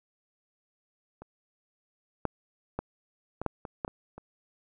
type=clicks; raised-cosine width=1 ms; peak=-30 / -13 / -17 / -20 / -13 / -24 / -16 / -24 / -30 dBFS; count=9; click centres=1.22 / 2.253 / 2.79 / 3.416 / 3.463 / 3.652 / 3.848 / 3.879 / 4.18 s; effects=none